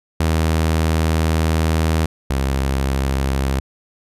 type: tone pair in turn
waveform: sawtooth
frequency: 80 / 67.27 Hz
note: D#2 / C2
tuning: +49 / +49 cents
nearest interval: minor third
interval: 300 cents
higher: first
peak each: -11 / -13 dBFS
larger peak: first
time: 0.2-2.06 / 2.3-3.6 s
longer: first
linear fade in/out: 5 ms
effects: resampled to 32000 Hz